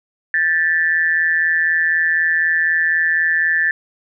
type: tone with amplitude modulation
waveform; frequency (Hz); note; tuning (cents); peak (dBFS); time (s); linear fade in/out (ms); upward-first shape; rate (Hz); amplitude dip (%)
sine; 1760; A6; 0; -10; 0.34-3.71; 2; sine; 164; 75
effects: none